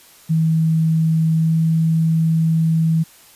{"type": "tone with pitch glide", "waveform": "sine", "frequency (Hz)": [160.8, 161.92], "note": ["E3", "E3"], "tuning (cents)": [-43, -31], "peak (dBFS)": -13, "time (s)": [0.29, 3.04], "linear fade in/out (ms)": 20, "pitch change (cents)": 12, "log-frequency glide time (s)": [1.35, 1.56], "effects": ["white hiss -47 dBFS RMS until 3.35 s", "resampled to 32000 Hz"]}